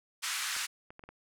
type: band-pass noise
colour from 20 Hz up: pink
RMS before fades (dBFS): -35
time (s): 0.22-0.67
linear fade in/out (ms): 20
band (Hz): 1300 to 11000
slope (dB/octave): 24
type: clicks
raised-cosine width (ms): 0.5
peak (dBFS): -33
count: 5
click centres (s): 0.565 / 0.905 / 0.994 / 1.038 / 1.09
effects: none